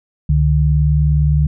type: tone pair together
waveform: sine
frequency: 69.95 / 149.6 Hz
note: C#2 / D3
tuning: +16 / +32 cents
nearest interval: octave + minor second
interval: 1316 cents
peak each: -13 dBFS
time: 0.29-1.47 s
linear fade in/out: 5 ms
effects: none